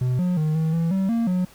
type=tone with pitch steps; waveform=triangle; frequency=126.2 / 180 / 154.7 / 159.5 / 165.8 / 191.8 / 231.1 / 182 Hz; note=B2 / F#3 / D#3 / D#3 / E3 / G3 / A#3 / F#3; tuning=+38 / -47 / -10 / +43 / +10 / -37 / -15 / -28 cents; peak=-17 dBFS; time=0.01-1.45 s; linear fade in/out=5 ms; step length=180 ms; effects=pink hiss -50 dBFS RMS until 1.54 s